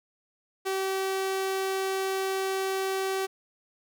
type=tone; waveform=sawtooth; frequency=383.8 Hz; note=G4; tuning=37 cents flat; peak=-23 dBFS; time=0.65-3.27 s; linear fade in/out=20 ms; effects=none